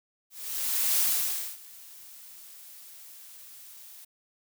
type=noise with ADSR envelope; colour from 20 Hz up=blue; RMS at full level=-24 dBFS; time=0.3-4.05 s; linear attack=690 ms; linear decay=580 ms; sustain=-24 dB; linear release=9 ms; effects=none